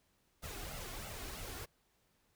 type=noise with flanger; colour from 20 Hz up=pink; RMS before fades=-45 dBFS; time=0.42-1.66 s; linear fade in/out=20 ms; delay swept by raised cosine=1.4 to 2.8 ms; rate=3.1 Hz; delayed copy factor=+0.6; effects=pink hiss -75 dBFS RMS until 2.35 s